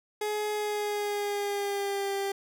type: tone with pitch glide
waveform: 30% pulse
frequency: 421.2 to 395.3 Hz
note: G#4 to G4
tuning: +24 to +15 cents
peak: -26 dBFS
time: 0.21-2.32 s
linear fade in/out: 5 ms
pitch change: -109 cents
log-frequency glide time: 0.53-2.14 s
effects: none